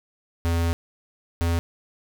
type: tone pair in turn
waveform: square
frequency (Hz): 84.2 / 84.54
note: E2 / E2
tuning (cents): +37 / +44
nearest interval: unison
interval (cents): 7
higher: second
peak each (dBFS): -21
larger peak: neither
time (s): 0.45-0.73 / 1.41-1.59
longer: first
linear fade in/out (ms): 0
effects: none